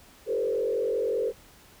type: tone with frequency modulation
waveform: sine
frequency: 460.6 Hz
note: A#4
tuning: 21 cents flat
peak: -24 dBFS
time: 0.26-1.33 s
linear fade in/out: 50 ms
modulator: 45.2 Hz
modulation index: 1.4
effects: pink hiss -54 dBFS RMS until 1.8 s